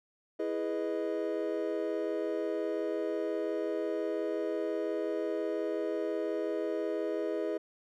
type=chord; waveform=triangle; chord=E major seventh; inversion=none; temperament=equal; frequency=329.6 / 415.3 / 493.9 / 622.3 Hz; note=E4 / G#4 / B4 / D#5; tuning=0 / 0 / 0 / 0 cents; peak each=-34 / -33 / -36 / -35 dBFS; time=0.39-7.58 s; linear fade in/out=10 ms; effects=none